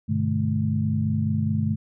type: tone cluster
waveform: sine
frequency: 101.1 / 126.2 / 150.7 / 215.2 Hz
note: G#2 / B2 / D3 / A3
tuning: -46 / +38 / +45 / -38 cents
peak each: -25 / -30 / -27 / -25 dBFS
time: 0.08-1.76 s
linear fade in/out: 20 ms
effects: none